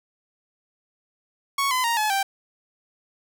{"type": "tone with pitch steps", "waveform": "sawtooth", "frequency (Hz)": [1108.7, 1016.7, 932.3, 854.9, 784], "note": ["C#6", "B5", "A#5", "G#5", "G5"], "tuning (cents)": [0, 50, 0, 50, 0], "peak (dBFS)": -17, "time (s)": [1.58, 2.23], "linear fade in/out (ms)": 5, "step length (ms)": 130, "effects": []}